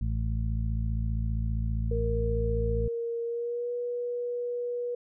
harmonic tone, 55.1 Hz, A1, 3 cents sharp, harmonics 1 / 2 / 3 / 4, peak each -28 / -31 / -40 / -39 dBFS, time 0.01-2.88 s, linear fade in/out 5 ms
sine tone with pitch glide, 466.2 to 484.3 Hz, A#4 to B4, 0 to -34 cents, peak -29 dBFS, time 1.91-4.95 s, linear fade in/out 5 ms, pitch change +66 cents, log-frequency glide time 3.24-3.72 s
effects none

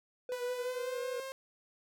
triangle tone with vibrato, 493.9 Hz, B4, in tune, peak -34 dBFS, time 0.29-1.2 s, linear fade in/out 2 ms, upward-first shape sine, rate 5.3 Hz, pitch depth 37 cents each way
sawtooth tone with pitch glide, 493.9 to 532.4 Hz, B4 to C5, 0 to +30 cents, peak -36 dBFS, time 0.32-1.32 s, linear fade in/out 0 ms, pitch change +130 cents, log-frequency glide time 0.52-1.02 s
effects none

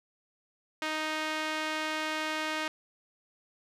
sawtooth tone with band-pass filter, 311.1 Hz, D#4, in tune, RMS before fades -33 dBFS, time 0.82-2.68 s, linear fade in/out 2 ms, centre 2200 Hz, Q 0.8, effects none

